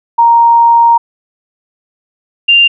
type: tone pair in turn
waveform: sine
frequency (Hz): 933 / 2789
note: A#5 / F7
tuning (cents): +1 / -3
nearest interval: octave + perfect fifth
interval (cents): 1896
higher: second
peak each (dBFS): -3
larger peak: neither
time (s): 0.18-0.98 / 2.48-2.68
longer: first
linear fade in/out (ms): 10
effects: none